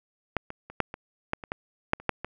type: clicks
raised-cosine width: 0.5 ms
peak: -10 / -22 / -27 / -7 / -21 / -11 / -24 / -15 / -6 / -29 / -8 / -18 dBFS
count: 12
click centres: 0.367 / 0.504 / 0.7 / 0.803 / 0.941 / 1.334 / 1.438 / 1.519 / 1.934 / 2 / 2.093 / 2.246 s
effects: none